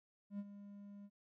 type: tone with ADSR envelope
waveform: triangle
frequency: 202.2 Hz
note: G#3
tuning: 46 cents flat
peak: -37 dBFS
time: 0.3-1.1 s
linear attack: 90 ms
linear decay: 45 ms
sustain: -12 dB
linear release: 52 ms
effects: none